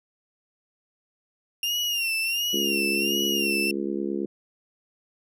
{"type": "tone with vibrato", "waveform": "35% pulse", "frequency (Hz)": 2782, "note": "F7", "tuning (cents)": -7, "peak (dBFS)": -22, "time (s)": [1.63, 3.71], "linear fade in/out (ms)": 2, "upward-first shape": "sine", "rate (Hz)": 1.4, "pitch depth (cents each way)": 86}
{"type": "harmonic tone", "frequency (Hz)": 69.3, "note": "C#2", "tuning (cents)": 0, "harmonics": [3, 4, 5, 6, 7], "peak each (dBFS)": [-31, -33, -29, -34, -39], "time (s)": [2.53, 4.26], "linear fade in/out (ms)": 5}
{"effects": []}